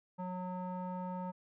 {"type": "tone with low-pass filter", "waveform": "square", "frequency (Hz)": 182.5, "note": "F#3", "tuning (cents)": -24, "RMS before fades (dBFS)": -40, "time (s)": [0.18, 1.32], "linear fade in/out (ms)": 20, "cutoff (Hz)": 950, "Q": 3.6, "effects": []}